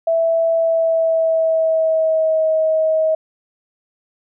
sine tone with pitch glide, 659.3 to 634.3 Hz, E5 to D#5, 0 to +33 cents, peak -13 dBFS, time 0.07-3.15 s, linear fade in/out 5 ms, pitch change -67 cents, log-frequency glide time 0.53-2.47 s, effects none

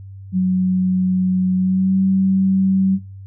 sine tone with pitch glide, 185 to 191.19 Hz, F#3 to G3, 0 to -43 cents, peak -13 dBFS, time 0.32-2.99 s, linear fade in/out 50 ms, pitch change +57 cents, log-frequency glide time 1.56-1.99 s, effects noise-tail reverb RT60 0.3 s tail -20 dB re dry + added 97 Hz sine -33 dBFS peak until 3.26 s

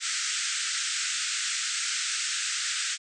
white band-pass noise, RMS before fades -30 dBFS, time 0-2.98 s, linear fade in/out 50 ms, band 1300 to 8400 Hz, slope 96 dB/octave, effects none

